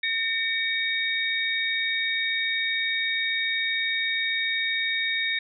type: tone cluster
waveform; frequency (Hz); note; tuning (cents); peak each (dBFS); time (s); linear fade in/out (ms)
sine; 1820 / 2267 / 3727; A#6 / C#7 / A#7; -42 / +38 / -1; -28; 0.03-5.39; 5
effects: none